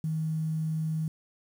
sine tone, 158.2 Hz, D#3, 29 cents sharp, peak -27 dBFS, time 0.04-1.08 s, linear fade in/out 2 ms, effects 9-bit

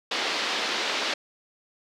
white band-pass noise, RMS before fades -28 dBFS, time 0.11-1.14 s, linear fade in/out 5 ms, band 260 to 4500 Hz, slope 24 dB/octave, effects none

